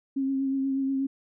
sine tone with vibrato, 270 Hz, C#4, 45 cents flat, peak -24 dBFS, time 0.16-1.07 s, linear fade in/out 10 ms, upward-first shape triangle, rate 8.3 Hz, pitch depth 26 cents each way, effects none

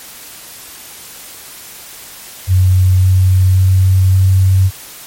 sine tone with pitch steps, 92.5 / 93.2 / 93.9 / 94.61 Hz, F#2 / F#2 / F#2 / F#2, 0 / +13 / +26 / +39 cents, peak -6 dBFS, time 2.47-4.71 s, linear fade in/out 50 ms, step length 560 ms, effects white hiss -33 dBFS RMS until 5.06 s + MP3 64 kbps

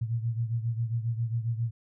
sine beating tone pair, 114.1 / 121.5 Hz, A#2 / B2, -37 / -28 cents, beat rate 7.4 Hz, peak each -28 / -33 dBFS, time 0.01-1.71 s, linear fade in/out 10 ms, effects none

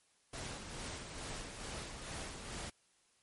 pink noise with tremolo, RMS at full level -43 dBFS, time 0.33-2.7 s, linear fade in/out 5 ms, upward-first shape sine, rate 2.3 Hz, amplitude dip 45%, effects white hiss -72 dBFS RMS until 3.22 s + MP3 48 kbps

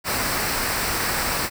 pink noise with comb filter, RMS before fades -24 dBFS, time 0.04-1.5 s, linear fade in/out 50 ms, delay 0.3 ms, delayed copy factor -0.5, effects none

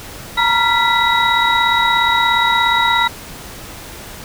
sine tone cluster, 922 / 959 / 1380 / 1982 / 3825 Hz, A#5 / A#5 / F6 / B6 / A#7, -19 / +49 / -21 / +6 / +44 cents, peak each -18 dBFS, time 0.37-3.08 s, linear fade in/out 10 ms, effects pink hiss -33 dBFS RMS until 4.24 s

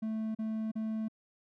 triangle tone bursts, 219.6 Hz, A3, 3 cents flat, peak -30 dBFS, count 3, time 0.02-1.084 s, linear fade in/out 10 ms, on 330 ms, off 37 ms, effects none

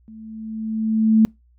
sine tone with level ramp, 220 Hz, A3, in tune, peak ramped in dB -38 to -9 dBFS, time 0.08-1.25 s, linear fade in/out 0 ms, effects noise-tail reverb RT60 0.2 s tail -26 dB re dry + added 60 Hz sine -53 dBFS peak until 1.58 s

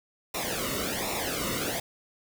pink noise with flanger, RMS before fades -31 dBFS, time 0.34-1.8 s, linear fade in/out 5 ms, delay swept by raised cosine 0.63 to 1.25 ms, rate 1.3 Hz, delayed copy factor -0.8, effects none

